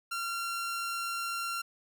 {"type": "tone", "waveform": "sawtooth", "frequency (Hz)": 1374, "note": "F6", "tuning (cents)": -29, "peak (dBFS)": -29, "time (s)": [0.11, 1.62], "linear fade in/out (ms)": 10, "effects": []}